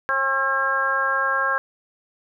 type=harmonic tone; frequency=269.6 Hz; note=C#4; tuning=48 cents flat; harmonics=2 / 3 / 4 / 5 / 6; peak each=-29 / -33 / -24 / -26 / -22 dBFS; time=0.09-1.58 s; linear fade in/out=0 ms; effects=none